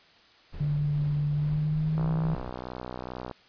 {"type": "noise with tremolo", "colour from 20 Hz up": "brown", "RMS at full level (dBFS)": -39, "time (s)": [0.52, 2.51], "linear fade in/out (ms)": 20, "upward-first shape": "triangle", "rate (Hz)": 2.3, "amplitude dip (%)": 35}
{"type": "tone with pitch glide", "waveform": "sine", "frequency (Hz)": [146.83, 159.2], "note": ["D3", "D#3"], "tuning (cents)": [0, 40], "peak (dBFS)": -24, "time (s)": [0.6, 2.35], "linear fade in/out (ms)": 10, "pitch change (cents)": 140, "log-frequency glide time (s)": [1.32, 2.09]}
{"type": "click train", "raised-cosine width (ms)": 1, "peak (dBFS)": -22, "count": 84, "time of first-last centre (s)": [1.98, 3.312], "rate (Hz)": 62.3}
{"effects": ["white hiss -57 dBFS RMS until 3.48 s", "resampled to 11025 Hz"]}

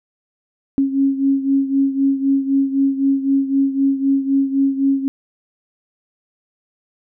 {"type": "beating tone pair", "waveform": "sine", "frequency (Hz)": [272.5, 276.4], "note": ["C#4", "C#4"], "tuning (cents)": [-29, -5], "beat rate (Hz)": 3.9, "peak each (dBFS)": [-15, -20], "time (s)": [0.78, 5.08], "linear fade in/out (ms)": 0, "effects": []}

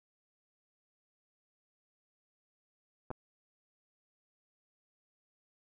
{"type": "clicks", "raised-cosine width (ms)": 1, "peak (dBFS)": -26, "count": 2, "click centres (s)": [3.105, 3.113], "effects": []}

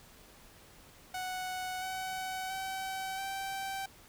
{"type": "tone with pitch steps", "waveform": "sawtooth", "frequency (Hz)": [740, 752.1, 764.3, 776.8], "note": ["F#5", "F#5", "G5", "G5"], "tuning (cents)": [0, 28, -44, -16], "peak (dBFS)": -32, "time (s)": [1.14, 3.86], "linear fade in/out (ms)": 5, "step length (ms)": 680, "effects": ["pink hiss -57 dBFS RMS until 4.08 s"]}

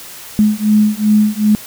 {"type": "beating tone pair", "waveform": "sine", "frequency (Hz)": [210.7, 213.3], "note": ["G#3", "G#3"], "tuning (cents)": [25, 46], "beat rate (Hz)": 2.6, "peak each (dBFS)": -12, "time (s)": [0.39, 1.55], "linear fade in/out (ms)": 0, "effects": ["white hiss -33 dBFS RMS until 1.66 s"]}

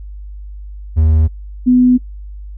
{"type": "tone pair in turn", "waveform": ["triangle", "sine"], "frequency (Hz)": [78.7, 249.9], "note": ["D#2", "B3"], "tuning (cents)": [20, 21], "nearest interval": "octave + minor sixth", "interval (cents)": 2001, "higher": "second", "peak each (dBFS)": -6, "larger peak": "neither", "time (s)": [[0.96, 1.28], [1.66, 1.98]], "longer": "neither", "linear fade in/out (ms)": 20, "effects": ["noise-tail reverb RT60 0.1 s tail -21 dB re dry", "added 50 Hz sine -27 dBFS peak until 2.57 s"]}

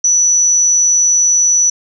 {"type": "tone", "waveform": "sine", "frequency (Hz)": 5930, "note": "F#8", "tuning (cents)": 3, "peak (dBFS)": -8, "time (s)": [0.04, 1.7], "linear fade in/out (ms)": 5, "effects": []}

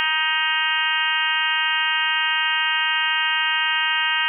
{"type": "harmonic tone", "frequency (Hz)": 313.8, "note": "D#4", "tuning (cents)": 15, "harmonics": [3, 4, 5, 6, 7, 8, 9, 10], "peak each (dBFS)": [-28, -30, -25, -25, -30, -28, -24, -28], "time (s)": [0, 4.28], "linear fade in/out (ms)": 0, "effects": []}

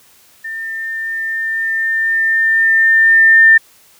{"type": "tone with level ramp", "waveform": "sine", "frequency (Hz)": 1801, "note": "A6", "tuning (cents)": 40, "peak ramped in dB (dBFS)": [-22, -3], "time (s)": [0.44, 3.58], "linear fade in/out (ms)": 10, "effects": ["white hiss -48 dBFS RMS until 3.99 s"]}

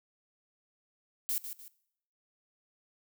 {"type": "noise with echo", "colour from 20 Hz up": "violet", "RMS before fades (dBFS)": -32, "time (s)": [1.29, 1.38], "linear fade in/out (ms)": 0, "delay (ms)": 150, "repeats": 2, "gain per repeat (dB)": -9, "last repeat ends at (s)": 1.68, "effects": ["noise-tail reverb RT60 0.7 s tail -19 dB re dry"]}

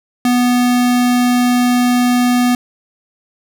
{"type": "tone", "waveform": "square", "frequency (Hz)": 246, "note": "B3", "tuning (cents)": -7, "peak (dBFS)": -11, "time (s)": [0.25, 2.55], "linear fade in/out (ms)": 2, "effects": []}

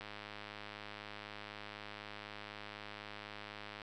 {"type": "click train", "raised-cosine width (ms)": 0.3, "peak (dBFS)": -30, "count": 397, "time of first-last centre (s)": [0.01, 3.818], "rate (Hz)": 104, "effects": []}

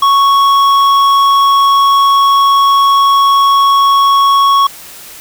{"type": "tone with hard clipping", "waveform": "sine", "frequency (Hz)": 1108.7, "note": "C#6", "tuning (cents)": 0, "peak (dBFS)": -7, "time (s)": [0.02, 4.67], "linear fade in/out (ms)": 5, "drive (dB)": 8, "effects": ["white hiss -32 dBFS RMS until 5.2 s"]}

